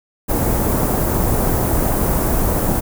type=band-stop noise; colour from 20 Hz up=pink; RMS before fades=-17 dBFS; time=0.28-2.81 s; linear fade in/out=20 ms; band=890 to 13000 Hz; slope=12 dB/octave; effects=none